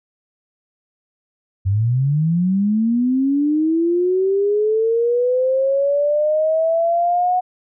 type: linear sweep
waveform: sine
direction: up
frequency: 92.5 to 735 Hz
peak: -14 dBFS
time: 1.65-7.41 s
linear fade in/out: 20 ms
effects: none